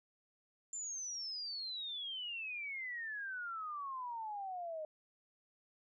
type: exponential sweep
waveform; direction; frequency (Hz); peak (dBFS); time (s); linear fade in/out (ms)
sine; down; 7290 to 610; -40; 0.73-4.85; 2
effects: none